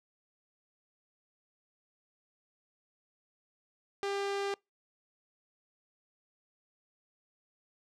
sawtooth tone, 398.5 Hz, G4, 28 cents sharp, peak -28 dBFS, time 4.03-4.54 s, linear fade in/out 0 ms, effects noise-tail reverb RT60 0.2 s tail -26 dB re dry + low-pass 6000 Hz 12 dB/octave

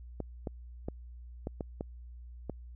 clicks, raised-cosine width 2 ms, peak -22 dBFS, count 7, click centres 0.203 / 0.472 / 0.885 / 1.471 / 1.608 / 1.809 / 2.497 s, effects added 60 Hz sine -45 dBFS peak until 2.75 s

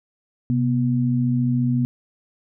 sine tone pair together, 129.1 / 243.3 Hz, C3 / B3, -23 / -26 cents, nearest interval major seventh, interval 1097 cents, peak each -20 dBFS, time 0.5-1.85 s, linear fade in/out 0 ms, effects none

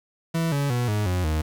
40% pulse tone with pitch steps, 164.81 / 141.83 / 122.05 / 105.03 / 90.38 / 77.78 Hz, E3 / C#3 / B2 / G#2 / F#2 / D#2, 0 / +40 / -20 / +20 / -40 / 0 cents, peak -21 dBFS, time 0.34-1.42 s, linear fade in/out 10 ms, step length 180 ms, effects 8-bit

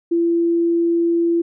sine tone, 338.4 Hz, E4, 45 cents sharp, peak -14 dBFS, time 0.11-1.42 s, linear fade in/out 10 ms, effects none

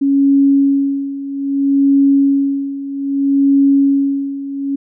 sine tone with tremolo, 277.2 Hz, C#4, in tune, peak -7 dBFS, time 0.01-4.76 s, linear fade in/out 10 ms, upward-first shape sine, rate 0.62 Hz, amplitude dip 80%, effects none

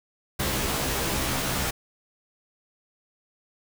pink noise with comb filter, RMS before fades -27 dBFS, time 0.39-1.71 s, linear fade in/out 10 ms, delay 15 ms, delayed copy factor +0.95, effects none

